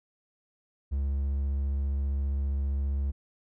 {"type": "tone with vibrato", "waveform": "triangle", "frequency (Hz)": 69.3, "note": "C#2", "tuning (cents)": 0, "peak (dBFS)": -24, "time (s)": [0.91, 3.12], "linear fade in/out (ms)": 20, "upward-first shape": "square", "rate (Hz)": 15, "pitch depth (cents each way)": 10, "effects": []}